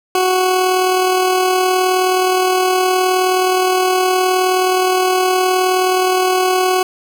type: tone with amplitude modulation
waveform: 20% pulse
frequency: 370 Hz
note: F#4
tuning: in tune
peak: -6 dBFS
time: 0.15-6.83 s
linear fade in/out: 2 ms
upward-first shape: sine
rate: 39.2 Hz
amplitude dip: 30%
effects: none